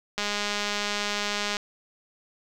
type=click train; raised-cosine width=0.2 ms; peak=-11 dBFS; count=287; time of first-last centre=0.18-1.568 s; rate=206 Hz; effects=8-bit